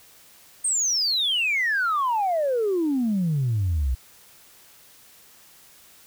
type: exponential sweep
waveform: sine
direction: down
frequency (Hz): 8730 to 60.1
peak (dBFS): -19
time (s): 0.64-3.95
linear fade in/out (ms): 10
effects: tanh soft clip ceiling -17 dBFS + white hiss -52 dBFS RMS until 6.06 s